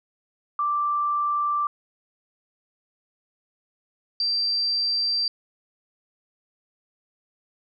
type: tone pair in turn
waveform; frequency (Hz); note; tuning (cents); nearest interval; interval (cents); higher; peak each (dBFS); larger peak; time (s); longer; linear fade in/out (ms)
sine; 1174.7 / 4699; D6 / D8; 0 / 0; 2 octaves; 2400; second; -21; neither; 0.59-1.67 / 4.2-5.28; neither; 2
effects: none